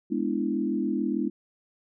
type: chord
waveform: sine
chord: E dominant seventh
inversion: first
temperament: equal with one note detuned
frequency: 207.7 / 246.9 / 293.7 / 332.1 Hz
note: G#3 / B3 / D4 / E4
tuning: 0 / 0 / 0 / +13 cents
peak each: -30 dBFS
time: 0.1-1.3 s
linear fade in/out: 20 ms
effects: none